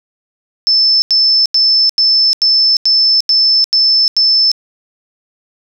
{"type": "tone bursts", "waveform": "sine", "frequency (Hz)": 5274, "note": "E8", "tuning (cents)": 0, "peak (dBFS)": -7, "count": 9, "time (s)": [0.67, 4.516], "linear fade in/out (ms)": 0, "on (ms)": 350, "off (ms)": 87, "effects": []}